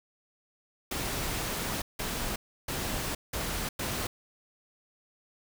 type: noise bursts at uneven times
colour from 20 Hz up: pink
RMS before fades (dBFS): -33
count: 5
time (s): 0.91-1.82 / 1.99-2.36 / 2.68-3.15 / 3.33-3.69 / 3.79-4.07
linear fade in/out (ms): 5
effects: none